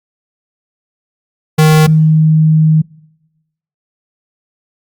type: tone pair in turn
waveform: square / sine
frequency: 155.56 / 156.91 Hz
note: D#3 / D#3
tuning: 0 / +15 cents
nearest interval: unison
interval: 15 cents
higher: second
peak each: -5 dBFS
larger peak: neither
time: 1.58-1.87 / 1.87-2.82 s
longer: second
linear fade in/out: 10 ms
effects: noise-tail reverb RT60 1.0 s tail -25 dB re dry + Opus 48 kbps